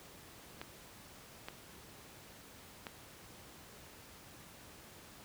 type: clicks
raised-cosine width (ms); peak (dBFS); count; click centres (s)
0.3; -26; 3; 0.615 / 1.485 / 2.868
effects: pink hiss -55 dBFS RMS until 5.24 s + high-pass 60 Hz 12 dB/octave